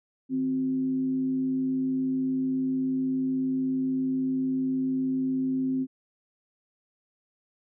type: tone with frequency modulation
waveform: sine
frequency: 261.6 Hz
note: C4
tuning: in tune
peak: -24 dBFS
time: 0.29-5.87 s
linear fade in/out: 50 ms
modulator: 107 Hz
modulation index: 0.23
effects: none